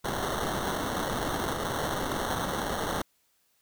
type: noise with sample-and-hold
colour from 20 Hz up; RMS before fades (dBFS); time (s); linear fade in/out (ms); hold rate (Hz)
blue; -31; 0.04-3.02; 5; 2450
effects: white hiss -70 dBFS RMS until 3.61 s